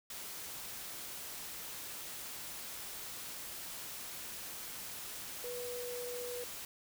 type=tone in noise; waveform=sine; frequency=488.9 Hz; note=B4; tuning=18 cents flat; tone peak=-40 dBFS; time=5.44-6.44 s; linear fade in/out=2 ms; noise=white; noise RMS=-45 dBFS; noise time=0.1-6.65 s; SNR=+2 dB; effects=none